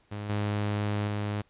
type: tone with level steps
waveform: sawtooth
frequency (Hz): 103.7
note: G#2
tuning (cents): -2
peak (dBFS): -30 / -23 / -25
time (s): 0.11-1.42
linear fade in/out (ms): 10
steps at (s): 0.29 / 1.07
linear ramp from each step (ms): 10
effects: pink hiss -66 dBFS RMS until 1.49 s + resampled to 8000 Hz